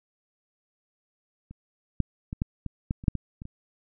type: clicks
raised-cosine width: 5 ms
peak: -30 / -10 / -20 / -13 / -20 / -14 / -28 / -7 / -17 / -26 / -27 dBFS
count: 11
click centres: 1.51 / 2.003 / 2.329 / 2.419 / 2.663 / 2.909 / 3.039 / 3.082 / 3.153 / 3.419 / 3.454 s
effects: none